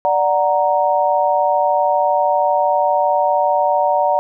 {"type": "chord", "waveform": "sine", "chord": "D augmented", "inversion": "none", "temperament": "equal", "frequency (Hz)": [587.3, 740, 932.3], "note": ["D5", "F#5", "A#5"], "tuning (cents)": [0, 0, 0], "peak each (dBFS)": -17, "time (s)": [0.05, 4.19], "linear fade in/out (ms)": 0, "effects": []}